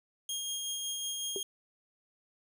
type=tone with tremolo; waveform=20% pulse; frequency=3244 Hz; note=G#7; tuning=41 cents flat; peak=-28 dBFS; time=0.29-1.43 s; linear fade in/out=2 ms; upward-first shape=sine; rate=5.4 Hz; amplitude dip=25%
type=tone with exponential decay; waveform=sine; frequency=392 Hz; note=G4; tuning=in tune; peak=-30 dBFS; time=1.36-1.43 s; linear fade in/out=1 ms; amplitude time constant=15 ms
effects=none